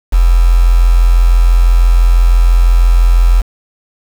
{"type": "tone with quantisation", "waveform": "sine", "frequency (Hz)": 43, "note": "F1", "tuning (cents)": -26, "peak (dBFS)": -4, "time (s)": [0.12, 3.42], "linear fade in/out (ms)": 20, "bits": 4, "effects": []}